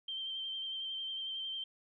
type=tone with vibrato; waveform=sine; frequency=3136 Hz; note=G7; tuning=in tune; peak=-37 dBFS; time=0.08-1.64 s; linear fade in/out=5 ms; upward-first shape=sine; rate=11 Hz; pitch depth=22 cents each way; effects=none